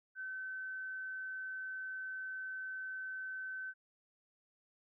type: tone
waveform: sine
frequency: 1529 Hz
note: G6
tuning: 44 cents flat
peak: -40 dBFS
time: 0.15-3.74 s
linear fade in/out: 50 ms
effects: none